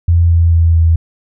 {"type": "tone with pitch steps", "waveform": "sine", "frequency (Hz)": [85, 84.07, 83.15, 82.25], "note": ["F2", "E2", "E2", "E2"], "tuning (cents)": [-46, 35, 16, -3], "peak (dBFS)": -6, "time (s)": [0.08, 0.96], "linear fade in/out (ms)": 5, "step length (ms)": 220, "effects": []}